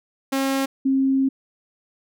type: tone pair in turn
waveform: sawtooth / sine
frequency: 270.3 / 268.1 Hz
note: C#4 / C4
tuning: -44 / +42 cents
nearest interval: unison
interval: 14 cents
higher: first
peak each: -16 dBFS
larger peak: neither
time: 0.32-0.66 / 0.85-1.29 s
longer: second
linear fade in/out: 10 ms
effects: none